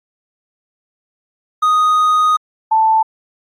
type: tone pair in turn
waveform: triangle / sine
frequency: 1244.5 / 882.5 Hz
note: D#6 / A5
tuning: 0 / +5 cents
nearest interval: tritone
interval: 595 cents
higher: first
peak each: -8 / -9 dBFS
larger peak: first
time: 1.62-2.37 / 2.71-3.03 s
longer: first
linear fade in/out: 10 ms
effects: AAC 64 kbps